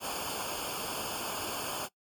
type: noise with comb filter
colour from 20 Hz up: pink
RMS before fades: -36 dBFS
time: 0-1.89 s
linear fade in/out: 50 ms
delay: 0.51 ms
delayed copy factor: -0.95
effects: noise-tail reverb RT60 0.1 s tail -20 dB re dry + MP3 96 kbps